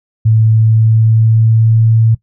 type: tone with pitch glide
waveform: sine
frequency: 110.7 to 112.7 Hz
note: A2 to A2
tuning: +11 to +42 cents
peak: -6 dBFS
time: 0.25-2.15 s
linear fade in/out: 10 ms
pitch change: +31 cents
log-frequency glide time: 0.51-1.93 s
effects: noise-tail reverb RT60 0.1 s tail -18 dB re dry